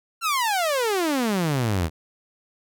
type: exponential sweep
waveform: sawtooth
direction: down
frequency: 1396.9 to 75.7 Hz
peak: -17 dBFS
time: 0.21-1.9 s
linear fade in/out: 50 ms
effects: none